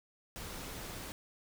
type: noise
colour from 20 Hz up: pink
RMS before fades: -44 dBFS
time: 0.36-1.12 s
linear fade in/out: 0 ms
effects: none